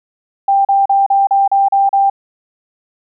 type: tone bursts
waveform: sine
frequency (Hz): 790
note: G5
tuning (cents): +13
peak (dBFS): -8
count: 8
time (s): 0.48-2.099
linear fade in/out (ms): 5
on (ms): 170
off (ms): 37
effects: none